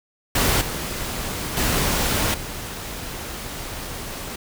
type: noise with level steps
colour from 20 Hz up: pink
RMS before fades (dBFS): -19 / -28 / -21 / -32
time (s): 0.35-4.36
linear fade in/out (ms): 5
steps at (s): 0.61 / 1.57 / 2.34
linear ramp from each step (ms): 2
effects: none